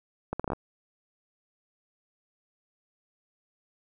accelerating click train, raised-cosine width 1 ms, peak -16 dBFS, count 7, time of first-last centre 0.33-0.533 s, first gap 66 ms, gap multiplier 0.72, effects none

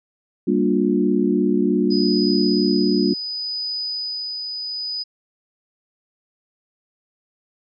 sine chord, G minor seventh, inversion none, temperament equal with one note detuned, 196 / 233.1 / 293.7 / 357 Hz, G3 / Bb3 / D4 / F4, 0 / 0 / 0 / +38 cents, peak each -21 dBFS, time 0.47-3.14 s, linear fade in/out 10 ms
sine tone with tremolo, 4978 Hz, D#8, in tune, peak -23 dBFS, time 1.9-5.04 s, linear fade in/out 20 ms, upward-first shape sine, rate 0.68 Hz, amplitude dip 30%
effects none

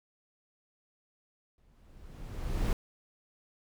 brown noise with exponential growth, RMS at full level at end -26 dBFS, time 1.58-2.73 s, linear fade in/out 1 ms, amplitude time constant 250 ms, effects none

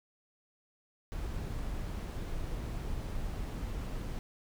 brown noise, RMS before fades -37 dBFS, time 1.12-4.19 s, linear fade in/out 0 ms, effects none

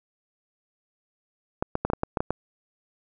clicks, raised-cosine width 1 ms, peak -10 dBFS, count 9, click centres 1.625 / 1.754 / 1.85 / 1.901 / 1.934 / 2.034 / 2.172 / 2.205 / 2.306 s, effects none

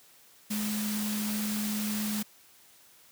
sine tone in noise, 211 Hz, G#3, 28 cents sharp, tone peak -30 dBFS, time 0.5-2.23 s, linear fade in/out 10 ms, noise white, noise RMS -36 dBFS, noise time 0.5-2.23 s, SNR +3 dB, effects white hiss -58 dBFS RMS until 3.11 s + high-pass 80 Hz 12 dB/octave

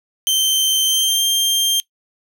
sawtooth tone with pitch glide, 3113 to 3180 Hz, G7 to G7, -13 to +24 cents, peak -11 dBFS, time 0.27-1.8 s, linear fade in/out 0 ms, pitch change +37 cents, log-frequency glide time 0.84-1.24 s, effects noise-tail reverb RT60 0.1 s tail -21 dB re dry

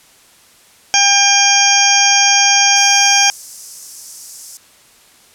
harmonic tone, 801 Hz, G5, 37 cents sharp, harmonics 1 / 2 / 3 / 4 / 6 / 7 / 8, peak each -16 / -19 / -16 / -17 / -19 / -14 / -14 dBFS, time 0.94-3.3 s, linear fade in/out 0 ms
pink high-pass noise, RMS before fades -32 dBFS, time 2.76-4.57 s, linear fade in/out 0 ms, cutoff 5200 Hz, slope 48 dB/octave
effects white hiss -47 dBFS RMS until 5.34 s + low-pass 11000 Hz 12 dB/octave

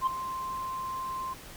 sine tone with ADSR envelope, 1046.5 Hz, C6, in tune, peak -19 dBFS, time 0.01-1.34 s, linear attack 59 ms, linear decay 6 ms, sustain -13 dB, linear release 12 ms, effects tanh soft clip ceiling -20 dBFS + pink hiss -47 dBFS RMS until 1.56 s

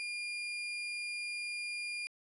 35% pulse tone, 2414 Hz, D7, 47 cents sharp, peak -35 dBFS, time 0-2.07 s, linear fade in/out 0 ms, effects resampled to 24000 Hz

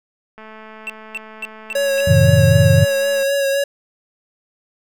click train, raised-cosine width 0.5 ms, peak -24 dBFS, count 622, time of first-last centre 0.38-3.229 s, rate 218 Hz
triangle tone bursts, 2691 Hz, E7, 35 cents sharp, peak -21 dBFS, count 5, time 0.87-2.005 s, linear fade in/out 0 ms, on 27 ms, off 250 ms
square tone with vibrato, 554.4 Hz, C#5, in tune, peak -16 dBFS, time 1.75-3.64 s, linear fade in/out 5 ms, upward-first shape sine, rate 3.9 Hz, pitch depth 24 cents each way
sine chord, F# diminished seventh, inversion none, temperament just, 92.5 / 111 / 133.2 / 159.84 Hz, F#2 / A2 / C3 / Eb3, 0 / +16 / +31 / +47 cents, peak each -15 dBFS, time 2.07-2.85 s, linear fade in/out 10 ms
effects none

